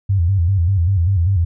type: tone with vibrato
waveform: sine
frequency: 91.1 Hz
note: F#2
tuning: 26 cents flat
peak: -12 dBFS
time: 0.09-1.45 s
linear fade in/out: 10 ms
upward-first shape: square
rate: 5.1 Hz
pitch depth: 130 cents each way
effects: none